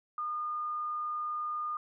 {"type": "tone", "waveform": "sine", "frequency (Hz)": 1218, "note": "D#6", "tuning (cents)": -37, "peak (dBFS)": -32, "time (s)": [0.18, 1.77], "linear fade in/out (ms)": 2, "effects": []}